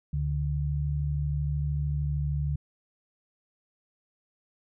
sine tone pair together, 72.51 / 145.6 Hz, D2 / D3, -22 / -15 cents, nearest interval octave, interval 1207 cents, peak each -29 / -28 dBFS, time 0.13-2.56 s, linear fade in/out 5 ms, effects none

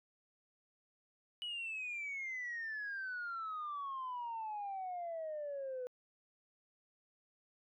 sine exponential sweep, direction down, 2960 to 493.9 Hz, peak -38 dBFS, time 1.42-5.87 s, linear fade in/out 0 ms, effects tanh soft clip ceiling -36 dBFS

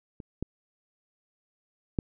clicks, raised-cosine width 3 ms, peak -28 / -18 / -13 dBFS, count 3, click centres 0.202 / 0.426 / 1.988 s, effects none

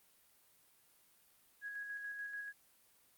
sine tone with tremolo, 1658 Hz, G#6, 3 cents flat, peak -40 dBFS, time 1.61-2.53 s, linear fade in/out 50 ms, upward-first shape square, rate 6.9 Hz, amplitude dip 30%, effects white hiss -69 dBFS RMS until 3.17 s + Opus 32 kbps

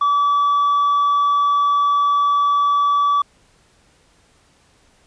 sine tone with tanh clipping, 1150 Hz, D6, 37 cents flat, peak -14 dBFS, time 0.01-3.22 s, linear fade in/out 5 ms, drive 2 dB, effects pink hiss -56 dBFS RMS until 5.06 s + resampled to 22050 Hz

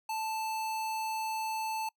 square tone, 880 Hz, A5, in tune, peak -33 dBFS, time 0.09-1.89 s, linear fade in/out 5 ms, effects noise-tail reverb RT60 0.1 s tail -25 dB re dry

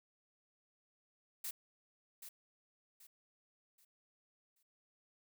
blue noise with echo, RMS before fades -42 dBFS, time 1.44-1.51 s, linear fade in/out 5 ms, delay 780 ms, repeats 4, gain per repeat -9 dB, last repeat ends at 4.63 s, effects none

